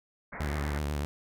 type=low-pass noise; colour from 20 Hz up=white; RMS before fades=-41 dBFS; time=0.32-0.79 s; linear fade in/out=10 ms; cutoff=2200 Hz; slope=96 dB/octave
type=tone with vibrato; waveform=sawtooth; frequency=73.3 Hz; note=D2; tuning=3 cents flat; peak=-26 dBFS; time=0.4-1.05 s; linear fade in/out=0 ms; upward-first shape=sine; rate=8.1 Hz; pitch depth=58 cents each way
effects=none